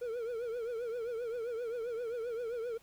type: tone with vibrato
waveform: triangle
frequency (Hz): 468.8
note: A#4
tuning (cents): +10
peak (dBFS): -33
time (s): 0.01-2.78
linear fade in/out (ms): 10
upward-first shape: triangle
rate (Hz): 7.6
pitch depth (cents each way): 120
effects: pink hiss -64 dBFS RMS until 2.82 s